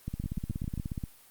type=two click trains; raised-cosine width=5 ms; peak=-21 / -22 dBFS; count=17 / 5; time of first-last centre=0.08-1.038 / 0.24-0.777 s; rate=16.7 / 7.45 Hz; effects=white hiss -57 dBFS RMS until 1.3 s + Opus 32 kbps